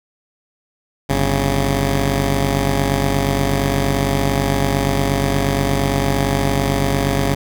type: tone pair together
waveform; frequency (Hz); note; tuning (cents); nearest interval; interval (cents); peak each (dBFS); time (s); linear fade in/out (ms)
10% pulse; 48.67 / 137.8; G1 / C#3; -12 / -10; octave + tritone; 1802; -10; 1.09-7.35; 10
effects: none